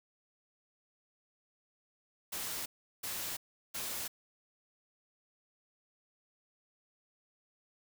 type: noise bursts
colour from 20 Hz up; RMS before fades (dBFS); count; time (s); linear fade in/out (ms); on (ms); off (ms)
white; -39; 3; 2.32-4.08; 10; 340; 370
effects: none